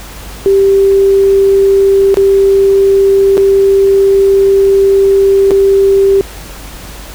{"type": "tone with dropouts", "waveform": "sine", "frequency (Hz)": 392, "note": "G4", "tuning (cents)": 0, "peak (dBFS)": -4, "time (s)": [0.46, 6.21], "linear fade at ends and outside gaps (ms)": 0, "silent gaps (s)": [[2.143, 2.171], [3.371, 3.378], [5.508, 5.515]], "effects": ["added 50 Hz sine -29 dBFS peak until 7.14 s", "pink hiss -30 dBFS RMS until 7.14 s"]}